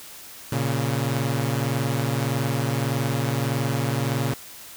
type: tone pair together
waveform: sawtooth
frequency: 116.83 / 138.5 Hz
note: A#2 / C#3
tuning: +4 / -1 cents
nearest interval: minor third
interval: 295 cents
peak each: -21 dBFS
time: 0.52-4.34 s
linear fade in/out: 5 ms
effects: white hiss -42 dBFS RMS until 4.76 s